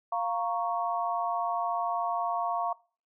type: chord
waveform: sine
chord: Bb minor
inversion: second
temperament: equal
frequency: 698.5 / 932.3 / 1108.7 Hz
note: F5 / Bb5 / Db6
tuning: 0 / 0 / 0 cents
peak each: -30 / -33 / -32 dBFS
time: 0.12-2.73 s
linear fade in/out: 5 ms
effects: noise-tail reverb RT60 0.4 s tail -23 dB re dry